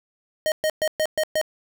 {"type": "tone bursts", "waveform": "square", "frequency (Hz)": 622.3, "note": "D#5", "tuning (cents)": 0, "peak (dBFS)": -20, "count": 6, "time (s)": [0.46, 1.414], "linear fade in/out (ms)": 0, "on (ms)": 59, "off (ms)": 120, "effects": []}